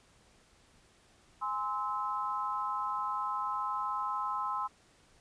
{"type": "chord", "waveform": "sine", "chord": "Ab augmented", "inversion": "none", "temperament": "just", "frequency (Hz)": [830.6, 1038.3, 1297.8], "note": ["Ab5", "C6", "E6"], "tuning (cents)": [0, -14, -27], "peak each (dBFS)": [-39, -34, -36], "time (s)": [1.41, 4.68], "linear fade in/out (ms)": 20, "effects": ["pink hiss -64 dBFS RMS until 5.2 s", "resampled to 22050 Hz"]}